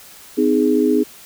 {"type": "chord", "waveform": "sine", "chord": "Ab major", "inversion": "first", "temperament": "equal with one note detuned", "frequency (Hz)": [256.1, 311.1, 415.3], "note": ["C4", "Eb4", "Ab4"], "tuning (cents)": [-37, 0, 0], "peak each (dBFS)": -17, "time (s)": [0.37, 1.04], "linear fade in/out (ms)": 20, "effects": ["white hiss -42 dBFS RMS until 1.25 s"]}